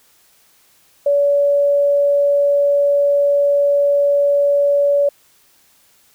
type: tone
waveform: sine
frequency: 570 Hz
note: C#5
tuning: 48 cents sharp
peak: -11 dBFS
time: 1.06-5.09 s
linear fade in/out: 5 ms
effects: white hiss -54 dBFS RMS until 6.14 s

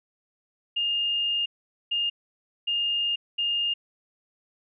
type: tone bursts at uneven times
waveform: sine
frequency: 2826 Hz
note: F7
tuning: 20 cents sharp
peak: -23 dBFS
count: 4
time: 0.76-1.46 / 1.91-2.1 / 2.67-3.16 / 3.38-3.74 s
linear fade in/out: 10 ms
effects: none

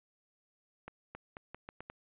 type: accelerating click train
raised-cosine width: 0.5 ms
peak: -29 dBFS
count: 7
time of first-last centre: 0.88-1.9 s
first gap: 270 ms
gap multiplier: 0.81
effects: resampled to 8000 Hz

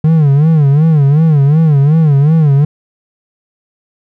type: tone with vibrato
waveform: triangle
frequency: 150 Hz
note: D3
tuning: 37 cents sharp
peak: -3 dBFS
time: 0.04-2.65 s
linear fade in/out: 5 ms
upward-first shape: sine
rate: 2.7 Hz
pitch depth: 150 cents each way
effects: none

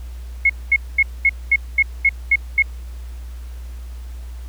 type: tone bursts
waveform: sine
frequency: 2173 Hz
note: C#7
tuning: 35 cents flat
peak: -10 dBFS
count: 9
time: 0.45-2.624 s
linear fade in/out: 5 ms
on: 46 ms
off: 220 ms
effects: added 60 Hz sine -29 dBFS peak until 4.48 s + pink hiss -49 dBFS RMS until 4.48 s

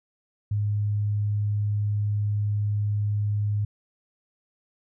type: tone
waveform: sine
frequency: 103.83 Hz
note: G#2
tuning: in tune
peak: -22 dBFS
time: 0.51-3.65 s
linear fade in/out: 5 ms
effects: none

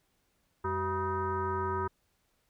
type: tone with frequency modulation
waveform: sine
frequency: 672 Hz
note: E5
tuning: 33 cents sharp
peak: -29 dBFS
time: 0.64-1.88 s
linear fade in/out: 10 ms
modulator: 291 Hz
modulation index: 2.3
effects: pink hiss -74 dBFS RMS until 2.49 s

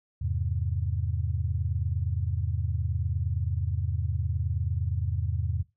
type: chord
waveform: sine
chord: E augmented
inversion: none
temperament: equal with one note detuned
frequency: 82.41 / 101.69 / 130.81 Hz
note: E2 / G#2 / B#2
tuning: 0 / -36 / 0 cents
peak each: -29 / -30 / -33 dBFS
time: 0.21-5.63 s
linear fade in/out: 10 ms
effects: noise-tail reverb RT60 0.2 s tail -19 dB re dry

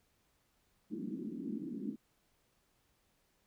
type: band-pass noise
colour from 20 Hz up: pink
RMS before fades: -41 dBFS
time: 0.9-1.96 s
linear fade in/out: 20 ms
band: 190 to 330 Hz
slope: 48 dB/octave
effects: pink hiss -75 dBFS RMS until 3.46 s

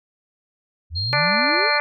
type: exponential sweep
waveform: sine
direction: up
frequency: 76.5 to 480 Hz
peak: -25 dBFS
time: 0.9-1.71 s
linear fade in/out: 50 ms
type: tone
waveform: sine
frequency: 4218 Hz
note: C8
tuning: 13 cents sharp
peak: -23 dBFS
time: 0.95-1.79 s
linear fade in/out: 20 ms
type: harmonic tone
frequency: 293.7 Hz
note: D4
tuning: in tune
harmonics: 2 / 3 / 4 / 5 / 6 / 7 / 8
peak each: -25 / -25 / -25 / -25 / -25 / -25 / -25 dBFS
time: 1.13-1.8 s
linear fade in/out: 0 ms
effects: none

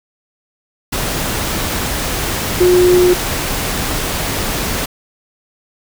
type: tone in noise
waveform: sine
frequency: 359.5 Hz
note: F#4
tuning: 50 cents flat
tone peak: -7 dBFS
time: 2.6-3.14 s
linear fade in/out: 10 ms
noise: pink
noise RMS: -19 dBFS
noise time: 0.92-4.86 s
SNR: +9 dB
effects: none

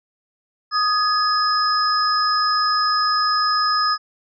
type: tone cluster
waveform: sine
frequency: 1246 / 1687 / 5100 Hz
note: D#6 / G#6 / D#8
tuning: +2 / +27 / +42 cents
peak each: -18 / -26 / -21 dBFS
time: 0.71-3.98 s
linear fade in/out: 50 ms
effects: none

